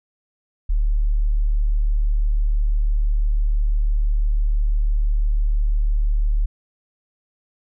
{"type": "tone", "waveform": "sine", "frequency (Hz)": 37, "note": "D1", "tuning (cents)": 14, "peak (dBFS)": -15, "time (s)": [0.69, 6.46], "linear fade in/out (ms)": 10, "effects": []}